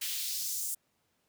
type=noise with high-pass filter sweep; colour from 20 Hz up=white; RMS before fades=-35 dBFS; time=0.01-0.75 s; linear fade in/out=10 ms; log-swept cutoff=2600 to 8400 Hz; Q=1.6; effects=pink hiss -75 dBFS RMS until 1.28 s + high-pass 100 Hz 12 dB/octave